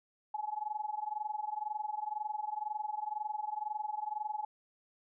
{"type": "tone with amplitude modulation", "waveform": "sine", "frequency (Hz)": 849, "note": "G#5", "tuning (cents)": 38, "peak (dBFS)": -31, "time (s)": [0.34, 4.45], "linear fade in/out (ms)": 5, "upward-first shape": "sine", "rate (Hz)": 22, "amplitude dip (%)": 90, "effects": []}